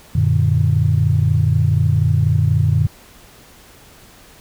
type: chord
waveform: sine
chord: Gb augmented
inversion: none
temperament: equal with one note detuned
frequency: 92.5 / 116.54 / 149.14 Hz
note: Gb2 / Bb2 / D3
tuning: 0 / 0 / +27 cents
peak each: -16 dBFS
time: 0.15-2.87 s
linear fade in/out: 5 ms
effects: tanh soft clip ceiling -3 dBFS + pink hiss -45 dBFS RMS until 4.4 s